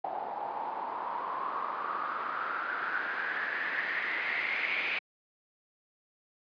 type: noise with low-pass filter sweep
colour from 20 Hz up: white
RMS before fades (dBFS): -34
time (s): 0.04-4.99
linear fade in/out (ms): 5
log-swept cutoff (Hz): 780 to 2400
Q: 6.8
effects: high-pass 300 Hz 12 dB/octave + resampled to 11025 Hz